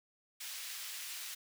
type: high-pass noise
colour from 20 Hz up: pink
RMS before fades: -44 dBFS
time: 0.4-1.35 s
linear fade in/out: 10 ms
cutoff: 2400 Hz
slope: 12 dB/octave
effects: none